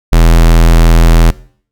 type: tone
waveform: square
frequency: 41.48 Hz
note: E1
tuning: 12 cents sharp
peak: -3 dBFS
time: 0.12-1.31 s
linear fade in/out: 10 ms
effects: noise-tail reverb RT60 0.5 s tail -20 dB re dry